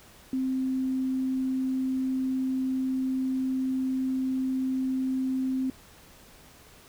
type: tone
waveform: sine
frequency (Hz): 261.2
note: C4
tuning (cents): -3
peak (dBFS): -25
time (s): 0.33-5.7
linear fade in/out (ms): 2
effects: pink hiss -53 dBFS RMS until 6.88 s